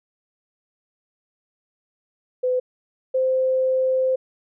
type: tone pair in turn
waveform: sine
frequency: 505 / 519.5 Hz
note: B4 / C5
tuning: +39 / -12 cents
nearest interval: unison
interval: 49 cents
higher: second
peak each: -18 / -17 dBFS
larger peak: second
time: 2.43-2.6 / 3.14-4.16 s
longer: second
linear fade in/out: 10 ms
effects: none